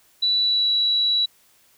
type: tone with pitch glide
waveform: sine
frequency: 3951 to 3919 Hz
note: B7 to B7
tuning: 0 to -14 cents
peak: -17 dBFS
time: 0.22-1.26 s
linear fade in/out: 10 ms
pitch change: -14 cents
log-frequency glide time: 0.41-0.71 s
effects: white hiss -58 dBFS RMS until 1.77 s